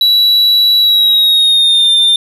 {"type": "tone with pitch glide", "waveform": "triangle", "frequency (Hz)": [3923, 3597], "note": ["B7", "A7"], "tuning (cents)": [-12, 37], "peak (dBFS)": -5, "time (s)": [0.01, 2.16], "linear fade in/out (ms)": 2, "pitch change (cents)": -151, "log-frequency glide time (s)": [0.79, 1.92], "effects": []}